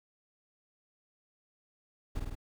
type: noise with echo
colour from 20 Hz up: brown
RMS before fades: -34 dBFS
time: 2.15-2.2 s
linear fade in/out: 10 ms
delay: 51 ms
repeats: 3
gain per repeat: -2 dB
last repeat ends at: 2.353 s
effects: none